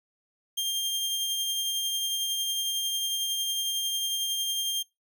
sawtooth tone with tremolo, 3195 Hz, G7, 32 cents sharp, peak -22 dBFS, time 0.57-4.83 s, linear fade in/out 10 ms, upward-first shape triangle, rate 11 Hz, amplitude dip 30%, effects noise-tail reverb RT60 0.2 s tail -22 dB re dry

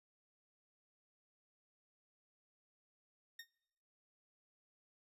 20% pulse tone with exponential decay, 1845 Hz, A#6, 18 cents flat, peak -40 dBFS, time 3.39-3.49 s, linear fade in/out 5 ms, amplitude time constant 20 ms, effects noise-tail reverb RT60 1.0 s tail -26 dB re dry + resampled to 32000 Hz

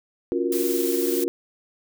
sine chord, Gb major seventh, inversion second, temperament equal with one note detuned, 277.2 / 349.2 / 370 / 470.2 Hz, Db4 / F4 / Gb4 / Bb4, 0 / 0 / 0 / +15 cents, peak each -28 / -24 / -28 / -28 dBFS, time 0.32-1.28 s, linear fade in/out 0 ms
blue noise, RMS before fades -30 dBFS, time 0.52-1.24 s, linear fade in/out 2 ms
effects none

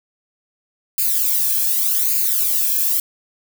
violet noise with flanger, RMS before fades -18 dBFS, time 0.98-3 s, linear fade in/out 2 ms, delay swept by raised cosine 0.43 to 1.22 ms, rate 0.85 Hz, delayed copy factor +0.85, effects none

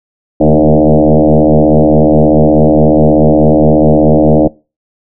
sine tone with frequency modulation, 155.56 Hz, D#3, in tune, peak -3 dBFS, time 0.4-4.48 s, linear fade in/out 10 ms, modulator 76.6 Hz, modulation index 6.5, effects noise-tail reverb RT60 0.3 s tail -23 dB re dry

